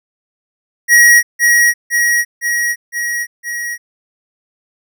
square tone with echo, 1901 Hz, A#6, 33 cents sharp, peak -5 dBFS, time 0.88-1.23 s, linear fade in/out 50 ms, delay 510 ms, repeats 5, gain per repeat -3 dB, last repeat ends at 3.78 s, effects none

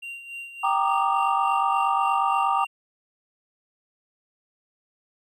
triangle tone with tremolo, 2767 Hz, F7, 17 cents flat, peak -31 dBFS, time 0.02-2.67 s, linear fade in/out 10 ms, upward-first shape sine, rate 3.5 Hz, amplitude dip 60%
sine chord, Eb major seventh, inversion first, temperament equal with one note detuned, 784 / 932.3 / 1174.7 / 1223.1 Hz, G5 / Bb5 / D6 / Eb6, 0 / 0 / 0 / -30 cents, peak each -24 / -25 / -25 / -26 dBFS, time 0.63-2.65 s, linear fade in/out 10 ms
effects tanh soft clip ceiling -9 dBFS

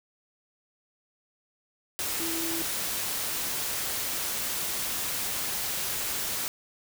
sine tone in noise, 329.9 Hz, E4, 1 cent sharp, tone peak -33 dBFS, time 2.2-2.62 s, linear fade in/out 0 ms, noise white, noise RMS -31 dBFS, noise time 1.99-6.48 s, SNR -5 dB, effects none

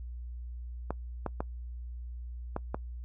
clicks, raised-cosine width 1 ms, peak -18 dBFS, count 5, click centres 0.906 / 1.263 / 1.405 / 2.564 / 2.745 s, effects noise-tail reverb RT60 0.1 s tail -23 dB re dry + added 60 Hz sine -38 dBFS peak until 3.04 s

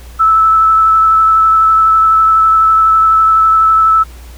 sine tone with vibrato, 1311 Hz, E6, 10 cents flat, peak -5 dBFS, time 0.19-4.04 s, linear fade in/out 20 ms, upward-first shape triangle, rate 12 Hz, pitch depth 14 cents each way, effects added 60 Hz sine -30 dBFS peak until 4.37 s + pink hiss -40 dBFS RMS until 4.37 s

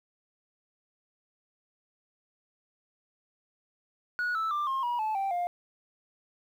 sine tone with pitch steps, 1459 / 1314.9 / 1185.1 / 1068.1 / 962.6 / 867.5 / 781.9 / 704.7 Hz, F#6 / E6 / D6 / C6 / B5 / A5 / G5 / F5, -25 / -5 / +15 / +35 / -45 / -25 / -5 / +15 cents, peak -25 dBFS, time 4.19-5.47 s, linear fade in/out 0 ms, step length 160 ms, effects tanh soft clip ceiling -26 dBFS + 10-bit

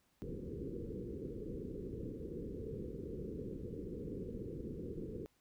white low-pass noise, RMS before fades -44 dBFS, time 0.22-5.26 s, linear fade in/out 0 ms, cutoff 490 Hz, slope 96 dB/octave, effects pink hiss -75 dBFS RMS until 5.4 s

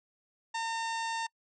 harmonic tone with a mistuned harmonic, 910 Hz, A#5, 42 cents flat, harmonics 1 / 2 / 3 / 4 / 5 / 6 / 7 / 8 / 9, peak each -33 / -39 / -43 / -45 / -47 / -49 / -50 / -51 / -52 dBFS, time 0.54-1.27 s, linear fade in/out 10 ms, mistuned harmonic 7, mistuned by -47 cents, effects noise-tail reverb RT60 0.1 s tail -26 dB re dry

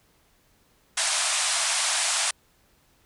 white band-pass noise, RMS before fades -25 dBFS, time 0.97-2.31 s, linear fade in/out 5 ms, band 610 to 10000 Hz, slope 96 dB/octave, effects pink hiss -63 dBFS RMS until 3.05 s

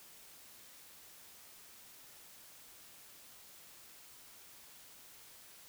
silence, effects white hiss -57 dBFS RMS until 5.68 s

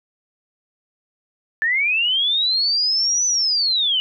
sine linear two-way sweep, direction up then down, 1736 to 6040 to 2909 Hz, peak -16 dBFS, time 1.62-4 s, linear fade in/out 0 ms, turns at 3.26 s, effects none

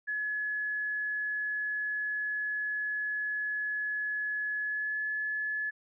sine tone with pitch glide, 1700 to 1713.8 Hz, G#6 to A6, +40 to -46 cents, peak -30 dBFS, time 0.07-5.71 s, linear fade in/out 20 ms, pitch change +14 cents, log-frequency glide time 4.61-5 s, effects none

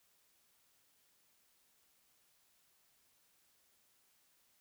silence, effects white hiss -73 dBFS RMS until 4.6 s

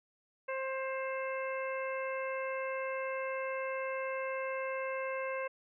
harmonic tone, 529 Hz, C5, 19 cents sharp, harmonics 1 / 2 / 3 / 4 / 5, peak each -36 / -41 / -44 / -44 / -46 dBFS, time 0.48-5.48 s, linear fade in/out 10 ms, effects none

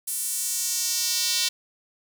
square tone with high-pass filter sweep, 207.7 Hz, G#3, in tune, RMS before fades -26 dBFS, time 0.07-1.49 s, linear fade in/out 10 ms, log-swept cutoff 9900 to 3900 Hz, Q 1.7, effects none

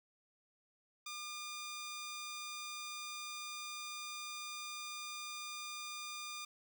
10% pulse tone, 1206 Hz, D6, 46 cents sharp, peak -35 dBFS, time 1.06-6.45 s, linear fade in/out 5 ms, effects none

